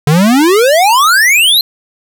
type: exponential sweep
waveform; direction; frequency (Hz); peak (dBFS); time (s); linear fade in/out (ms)
square; up; 141.3 to 4200; -6; 0.07-1.61; 2
effects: 8-bit